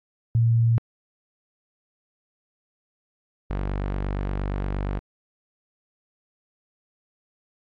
sine / sawtooth tone pair in turn, 115.5 / 48.56 Hz, A#2 / G1, -16 / -16 cents, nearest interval octave + minor third, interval 1500 cents, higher first, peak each -16 / -21 dBFS, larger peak first, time 0.35-0.78 / 3.5-4.99 s, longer second, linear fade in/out 0 ms, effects low-pass 2000 Hz 12 dB/octave + AAC 64 kbps

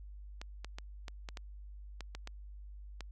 clicks, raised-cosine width 0.2 ms, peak -26 dBFS, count 10, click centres 0.415 / 0.646 / 0.785 / 1.082 / 1.288 / 1.372 / 2.007 / 2.15 / 2.274 / 3.007 s, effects added 50 Hz sine -46 dBFS peak until 3.11 s

